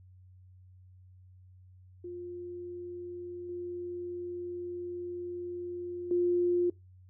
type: tone with level steps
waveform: sine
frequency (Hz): 352.4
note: F4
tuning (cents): +16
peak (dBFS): -38 / -35 / -24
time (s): 2.04-6.7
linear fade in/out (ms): 5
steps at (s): 3.49 / 6.11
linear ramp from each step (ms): 2
effects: noise-tail reverb RT60 0.2 s tail -22 dB re dry + added 92 Hz sine -53 dBFS peak until 7.09 s